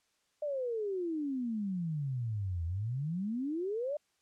sine exponential two-way sweep, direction down then up, 610 to 81.2 to 610 Hz, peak -32 dBFS, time 0.42-3.97 s, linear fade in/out 5 ms, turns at 2.65 s, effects white hiss -75 dBFS RMS until 4.21 s + low-pass 8000 Hz 12 dB/octave

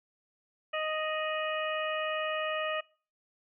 harmonic tone with a mistuned harmonic, 622.3 Hz, D#5, in tune, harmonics 1 / 2 / 3 / 4 / 5, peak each -33 / -36 / -38 / -39 / -40 dBFS, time 0.73-2.81 s, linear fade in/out 10 ms, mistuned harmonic 5, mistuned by -110 cents, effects noise-tail reverb RT60 0.4 s tail -24 dB re dry

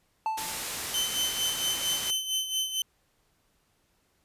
triangle tone with exponential decay, 880 Hz, A5, in tune, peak -22 dBFS, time 0.26-0.77 s, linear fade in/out 1 ms, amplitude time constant 110 ms
white low-pass noise, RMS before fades -35 dBFS, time 0.37-2.11 s, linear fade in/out 10 ms, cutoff 12000 Hz, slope 12 dB/octave
sawtooth tone with tremolo, 3061 Hz, G7, 42 cents flat, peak -22 dBFS, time 0.94-2.82 s, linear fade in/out 2 ms, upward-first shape sine, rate 4.4 Hz, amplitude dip 65%
effects pink hiss -70 dBFS RMS until 4.24 s + resampled to 32000 Hz

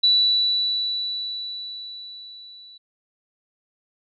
sine tone with level ramp, 3951 Hz, B7, in tune, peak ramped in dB -13 to -43 dBFS, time 0.03-2.78 s, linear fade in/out 10 ms, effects none

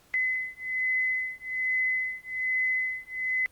sine beating tone pair, 2028 / 2029.2 Hz, B6 / B6, +45 / +46 cents, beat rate 1.2 Hz, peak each -29 dBFS, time 0.14-3.46 s, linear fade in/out 0 ms, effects pink hiss -60 dBFS RMS until 3.51 s + Opus 48 kbps

